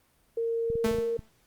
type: tone with pitch glide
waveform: sine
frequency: 460 to 463.5 Hz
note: A#4 to A#4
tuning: -23 to -10 cents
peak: -26 dBFS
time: 0.37-1.17 s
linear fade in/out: 5 ms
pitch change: +13 cents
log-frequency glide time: 0.72-0.94 s
type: clicks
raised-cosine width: 5 ms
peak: -25 dBFS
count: 7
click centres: 0.702 / 0.755 / 0.864 / 0.913 / 0.948 / 0.986 / 1.192 s
type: tone with exponential decay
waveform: sawtooth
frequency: 220.9 Hz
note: A3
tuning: 7 cents sharp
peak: -21 dBFS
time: 0.84-1.29 s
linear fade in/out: 5 ms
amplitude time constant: 97 ms
effects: pink hiss -66 dBFS RMS until 1.46 s + Opus 32 kbps